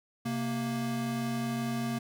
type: tone pair together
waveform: square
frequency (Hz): 130.81 / 233.1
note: C3 / A#3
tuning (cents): 0 / 0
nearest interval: minor seventh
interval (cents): 1000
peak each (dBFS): -37 / -32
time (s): 0.25-1.99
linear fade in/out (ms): 10
effects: none